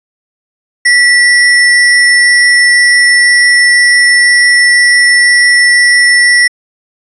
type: tone with sample-and-hold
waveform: sine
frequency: 1951 Hz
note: B6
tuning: 22 cents flat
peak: -3 dBFS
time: 0.85-6.48 s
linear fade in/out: 10 ms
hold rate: 7350 Hz
effects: resampled to 24000 Hz